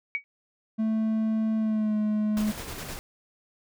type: tone with exponential decay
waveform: sine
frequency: 2257 Hz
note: C#7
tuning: 31 cents sharp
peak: -21 dBFS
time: 0.15-0.24 s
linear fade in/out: 0 ms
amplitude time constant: 18 ms
type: tone with pitch glide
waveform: triangle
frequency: 220 to 212.6 Hz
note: A3 to G#3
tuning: 0 to +41 cents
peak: -21 dBFS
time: 0.78-2.52 s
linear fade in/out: 20 ms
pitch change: -59 cents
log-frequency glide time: 1.57-1.96 s
type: noise with tremolo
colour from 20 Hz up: pink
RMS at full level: -36 dBFS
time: 2.37-2.99 s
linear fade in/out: 0 ms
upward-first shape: square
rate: 9.7 Hz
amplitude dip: 30%
effects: none